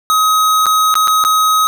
square tone with dropouts, 1266 Hz, D#6, 30 cents sharp, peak -10 dBFS, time 0.1-1.67 s, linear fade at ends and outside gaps 0 ms, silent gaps 0.658-0.666 / 0.941-0.954 / 1.074-1.08 / 1.239-1.249 s, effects none

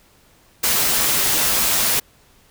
white noise with comb filter, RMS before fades -18 dBFS, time 0.63-2 s, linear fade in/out 10 ms, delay 11 ms, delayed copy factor -0.5, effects pink hiss -54 dBFS RMS until 2.5 s

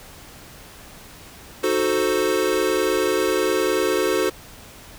square chord, D# diminished seventh, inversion none, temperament equal, 311.1 / 370 / 440 / 523.3 Hz, D#4 / F#4 / A4 / C5, 0 / 0 / 0 / 0 cents, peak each -28 / -23 / -24 / -26 dBFS, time 1.63-4.3 s, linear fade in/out 10 ms, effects pink hiss -43 dBFS RMS until 4.98 s

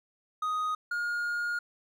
triangle tone pair in turn, 1248 / 1425.2 Hz, D#6 / F6, +5 / +35 cents, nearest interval major second, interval 230 cents, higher second, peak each -26 / -27 dBFS, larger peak first, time 0.42-0.75 / 0.91-1.59 s, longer second, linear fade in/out 5 ms, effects none

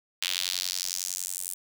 sawtooth tone with high-pass filter sweep, 90.9 Hz, F#2, 30 cents flat, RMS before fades -32 dBFS, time 0.22-1.54 s, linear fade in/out 0 ms, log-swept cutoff 3100 to 9500 Hz, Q 2.1, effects none

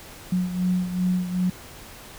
sine beating tone pair, 181.4 / 184 Hz, F#3 / F#3, -34 / -9 cents, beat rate 2.6 Hz, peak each -22 / -28 dBFS, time 0.32-1.5 s, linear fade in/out 5 ms, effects pink hiss -43 dBFS RMS until 2.18 s

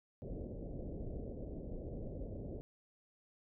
pink low-pass noise, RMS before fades -44 dBFS, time 0.22-2.61 s, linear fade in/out 0 ms, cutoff 600 Hz, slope 48 dB/octave, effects none

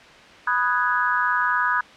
sine chord, G# minor seventh, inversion first, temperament equal, 987.8 / 1244.5 / 1480 / 1661.2 Hz, B5 / D#6 / F#6 / G#6, 0 / 0 / 0 / 0 cents, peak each -24 dBFS, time 0.47-1.81 s, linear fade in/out 5 ms, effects white hiss -45 dBFS RMS until 1.96 s + low-pass 3000 Hz 12 dB/octave

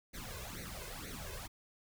pink noise with flanger, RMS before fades -45 dBFS, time 0.13-1.48 s, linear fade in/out 20 ms, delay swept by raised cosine 0.47 to 1.97 ms, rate 2.1 Hz, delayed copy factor +0.85, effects none

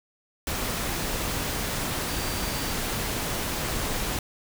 sine tone in noise, 4670 Hz, D8, 11 cents flat, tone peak -40 dBFS, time 2.08-2.73 s, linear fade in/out 2 ms, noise pink, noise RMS -29 dBFS, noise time 0.47-4.19 s, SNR -14 dB, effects none

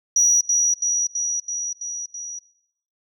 sine tone with echo, 5810 Hz, F#8, 32 cents flat, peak -11 dBFS, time 0.16-0.41 s, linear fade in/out 5 ms, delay 330 ms, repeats 6, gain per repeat -3 dB, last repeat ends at 2.39 s, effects noise-tail reverb RT60 0.7 s tail -19 dB re dry + tanh soft clip ceiling -11 dBFS

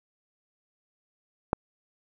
click, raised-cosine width 1 ms, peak -8 dBFS, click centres 1.531 s, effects none

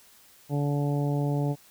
harmonic tone, 144 Hz, D3, 34 cents flat, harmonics 1 / 2 / 3 / 4 / 5 / 6, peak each -25 / -31 / -35 / -37 / -39 / -41 dBFS, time 0.49-1.56 s, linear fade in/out 50 ms, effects white hiss -56 dBFS RMS until 1.7 s

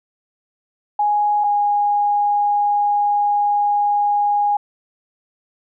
sine tone pair in turn, 830.6 / 822.5 Hz, G#5 / G#5, 0 / -17 cents, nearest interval unison, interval 17 cents, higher first, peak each -14 dBFS, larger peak neither, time 0.99-1.44 / 1.44-4.57 s, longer second, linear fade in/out 5 ms, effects none

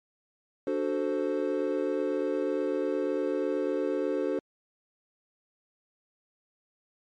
triangle chord, D dominant seventh, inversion none, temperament equal with one note detuned, 293.7 / 371.7 / 440 / 523.3 Hz, D4 / F#4 / A4 / C5, 0 / +8 / 0 / 0 cents, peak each -30 dBFS, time 0.67-4.39 s, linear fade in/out 2 ms, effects MP3 48 kbps

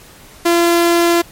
sawtooth tone, 341.8 Hz, F4, 37 cents flat, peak -6 dBFS, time 0.45-1.22 s, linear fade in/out 10 ms, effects pink hiss -41 dBFS RMS until 1.31 s + MP3 64 kbps

